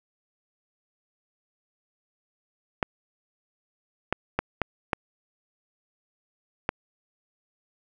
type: clicks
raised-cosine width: 0.5 ms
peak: -8 dBFS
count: 6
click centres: 2.828 / 4.126 / 4.39 / 4.617 / 4.932 / 6.691 s
effects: none